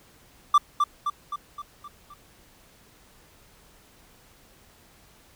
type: tone with echo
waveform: triangle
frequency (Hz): 1174.7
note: D6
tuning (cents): 0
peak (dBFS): -11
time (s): 0.54-0.58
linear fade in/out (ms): 5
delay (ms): 260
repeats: 6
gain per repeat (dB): -5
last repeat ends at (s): 2.14
effects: pink hiss -56 dBFS RMS until 5.35 s